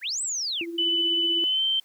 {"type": "linear two-way sweep", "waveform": "sine", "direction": "up then down", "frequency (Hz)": [1415, 8190, 1974], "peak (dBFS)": -26, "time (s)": [0.01, 0.66], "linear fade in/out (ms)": 50, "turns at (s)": 0.22}
{"type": "tone with tremolo", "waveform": "sine", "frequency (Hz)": 337.7, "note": "E4", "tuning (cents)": 42, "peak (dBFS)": -29, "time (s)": [0.61, 1.44], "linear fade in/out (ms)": 0, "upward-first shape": "sine", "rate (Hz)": 16, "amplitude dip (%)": 45}
{"type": "tone with pitch glide", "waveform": "sine", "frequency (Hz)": [2996, 3116], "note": ["F#7", "G7"], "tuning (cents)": [21, -11], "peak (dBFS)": -21, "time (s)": [0.78, 1.8], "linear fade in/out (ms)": 5, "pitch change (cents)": 68, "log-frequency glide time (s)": [1.43, 1.64]}
{"effects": ["white hiss -61 dBFS RMS until 1.84 s", "high-pass 100 Hz 12 dB/octave"]}